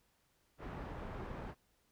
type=low-pass noise; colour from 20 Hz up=pink; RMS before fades=-45 dBFS; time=0.58-1.55 s; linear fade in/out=50 ms; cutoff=1400 Hz; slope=12 dB/octave; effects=pink hiss -75 dBFS RMS until 1.91 s